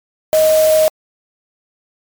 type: tone in noise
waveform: sine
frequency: 626 Hz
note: D#5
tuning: 10 cents sharp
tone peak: -8 dBFS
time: 0.33-0.88 s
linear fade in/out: 0 ms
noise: white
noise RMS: -23 dBFS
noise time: 0.33-0.88 s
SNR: +12 dB
effects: MP3 96 kbps